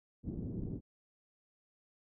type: low-pass noise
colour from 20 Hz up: white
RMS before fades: -40 dBFS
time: 0.23-0.81 s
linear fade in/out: 50 ms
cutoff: 300 Hz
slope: 24 dB/octave
effects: none